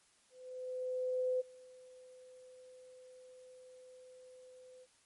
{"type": "tone with ADSR envelope", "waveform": "sine", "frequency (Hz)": 508, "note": "B4", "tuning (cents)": 49, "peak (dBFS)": -30, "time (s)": [0.3, 4.87], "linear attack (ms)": 1100, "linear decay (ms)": 20, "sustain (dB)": -24, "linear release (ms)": 49, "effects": ["white hiss -69 dBFS RMS until 5.05 s", "MP3 48 kbps"]}